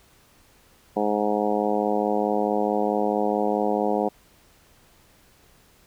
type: harmonic tone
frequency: 104.6 Hz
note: G#2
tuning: 13 cents sharp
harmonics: 2 / 3 / 4 / 5 / 6 / 7 / 8 / 9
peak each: -28 / -29 / -27 / -27 / -32 / -27 / -32 / -35 dBFS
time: 0.96-4.09 s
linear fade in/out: 10 ms
effects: pink hiss -57 dBFS RMS until 5.86 s